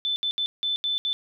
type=tone bursts at uneven times; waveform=sine; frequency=3520 Hz; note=A7; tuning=in tune; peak=-23 dBFS; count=6; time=0.05-0.16 / 0.23-0.31 / 0.38-0.46 / 0.63-0.76 / 0.84-0.98 / 1.05-1.13 s; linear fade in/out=0 ms; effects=none